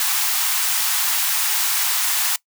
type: high-pass noise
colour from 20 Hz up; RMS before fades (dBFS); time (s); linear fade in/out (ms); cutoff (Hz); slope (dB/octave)
white; -20; 0-2.36; 2; 770; 48
effects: noise-tail reverb RT60 0.1 s tail -21 dB re dry